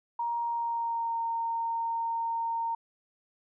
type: tone with pitch glide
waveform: sine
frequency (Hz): 940 to 920.1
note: A#5 to A#5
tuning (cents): +14 to -23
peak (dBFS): -28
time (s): 0.19-2.75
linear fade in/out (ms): 5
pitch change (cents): -37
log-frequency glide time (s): 0.38-1.19
effects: none